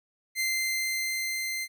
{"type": "tone with level ramp", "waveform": "sawtooth", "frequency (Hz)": 2081, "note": "C7", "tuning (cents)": -10, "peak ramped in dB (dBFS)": [-22, -27], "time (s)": [0.35, 1.68], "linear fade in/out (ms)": 50, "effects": []}